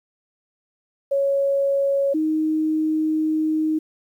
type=tone pair in turn; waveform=sine; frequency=554.4 / 312.4 Hz; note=C#5 / D#4; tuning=0 / +7 cents; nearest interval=minor seventh; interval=993 cents; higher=first; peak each=-17 / -18 dBFS; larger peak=first; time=1.11-2.14 / 2.14-3.79 s; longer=second; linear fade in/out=10 ms; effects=9-bit